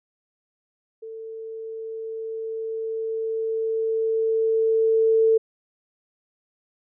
sine tone with level ramp, 446.2 Hz, A4, 24 cents sharp, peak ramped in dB -34 to -14 dBFS, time 1.02-5.38 s, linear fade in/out 10 ms, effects none

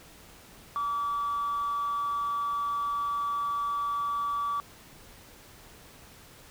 sine tone with amplitude modulation, 1150 Hz, D6, 37 cents flat, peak -24 dBFS, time 0.76-4.6 s, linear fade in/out 0 ms, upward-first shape sine, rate 235 Hz, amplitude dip 40%, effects tanh soft clip ceiling -24 dBFS + pink hiss -52 dBFS RMS until 6.5 s

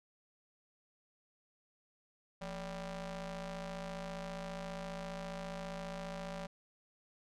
sawtooth ring-modulated tone, 201.2 Hz, G3, 45 cents sharp, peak -34 dBFS, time 2.41-6.47 s, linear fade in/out 10 ms, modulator 375 Hz, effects low-pass 7000 Hz 12 dB/octave

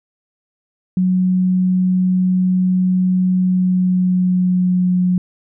sine tone with pitch glide, 184 to 181.15 Hz, F#3 to F#3, -9 to -36 cents, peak -12 dBFS, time 0.97-5.18 s, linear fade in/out 2 ms, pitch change -27 cents, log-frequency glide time 3.35-4.96 s, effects none

